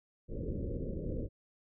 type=low-pass noise; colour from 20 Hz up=pink; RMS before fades=-37 dBFS; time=0.28-1.29 s; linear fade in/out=50 ms; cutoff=560 Hz; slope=96 dB/octave; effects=none